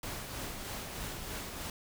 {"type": "noise with tremolo", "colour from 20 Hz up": "pink", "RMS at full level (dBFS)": -39, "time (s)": [0.03, 1.7], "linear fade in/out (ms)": 2, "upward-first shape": "triangle", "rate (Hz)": 3.2, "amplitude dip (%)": 40, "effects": []}